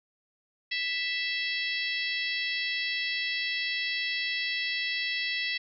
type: harmonic tone with a mistuned harmonic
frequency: 659.3 Hz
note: E5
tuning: in tune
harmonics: 3 / 4 / 5 / 6 / 7 / 8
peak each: -32 / -34 / -36 / -38 / -39 / -40 dBFS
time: 0.71-5.58 s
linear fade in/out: 10 ms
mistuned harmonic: 7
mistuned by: -43 cents
effects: none